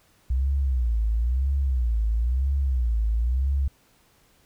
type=tone with vibrato; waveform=sine; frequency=61.3 Hz; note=B1; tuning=12 cents flat; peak=-20 dBFS; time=0.3-3.68 s; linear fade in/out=5 ms; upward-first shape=sine; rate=1 Hz; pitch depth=210 cents each way; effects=pink hiss -61 dBFS RMS until 4.45 s